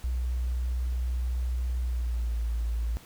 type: tone with pitch glide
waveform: sine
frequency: 61.74 to 56.94 Hz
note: B1 to A#1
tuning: 0 to -40 cents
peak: -26 dBFS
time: 0.04-2.97 s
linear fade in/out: 0 ms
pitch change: -140 cents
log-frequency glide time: 1.8-2.41 s
effects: pink hiss -52 dBFS RMS until 3.05 s